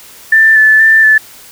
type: tone with vibrato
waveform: sine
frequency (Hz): 1760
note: A6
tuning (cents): 0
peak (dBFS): -3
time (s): 0.32-1.18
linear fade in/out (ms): 5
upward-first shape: square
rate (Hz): 2.1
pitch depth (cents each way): 16
effects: white hiss -36 dBFS RMS until 1.51 s